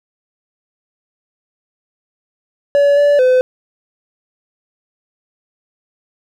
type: tone with pitch steps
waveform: triangle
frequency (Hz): 570 / 578 / 509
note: C#5 / D5 / C5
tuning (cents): +48 / -28 / -48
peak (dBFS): -6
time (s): 2.75-3.41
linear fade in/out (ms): 0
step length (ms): 220
effects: none